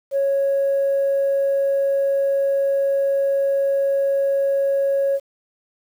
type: tone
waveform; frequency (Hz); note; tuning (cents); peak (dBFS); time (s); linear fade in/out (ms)
sine; 552; C#5; -7; -15; 0.11-5.2; 50
effects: tanh soft clip ceiling -13 dBFS + 8-bit